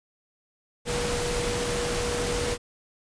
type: tone in noise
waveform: sine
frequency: 482 Hz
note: B4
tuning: 42 cents flat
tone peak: -29 dBFS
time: 0.85-2.58 s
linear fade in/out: 50 ms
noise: pink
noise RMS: -29 dBFS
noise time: 0.85-2.58 s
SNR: -3 dB
effects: resampled to 22050 Hz